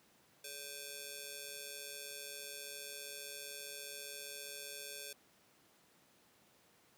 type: ring-modulated tone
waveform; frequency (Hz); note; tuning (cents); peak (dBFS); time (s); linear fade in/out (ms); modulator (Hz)
5% pulse; 995; B5; +13; -30; 0.44-5.13; 5; 1420
effects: pink hiss -68 dBFS RMS until 6.97 s + high-pass 150 Hz 12 dB/octave